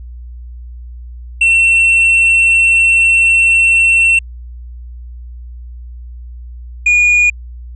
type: tone pair in turn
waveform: triangle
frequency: 2704 / 2443 Hz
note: E7 / D#7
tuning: +43 / -32 cents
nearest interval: major second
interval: 175 cents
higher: first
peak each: -5 dBFS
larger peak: neither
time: 1.41-4.19 / 6.86-7.3 s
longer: first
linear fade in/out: 5 ms
effects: added 60 Hz sine -27 dBFS peak until 7.75 s + resampled to 24000 Hz